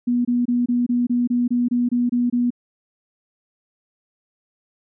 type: tone bursts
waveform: sine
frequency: 242.9 Hz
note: B3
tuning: 29 cents flat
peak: -16 dBFS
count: 12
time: 0.07-2.505 s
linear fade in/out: 10 ms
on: 180 ms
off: 25 ms
effects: none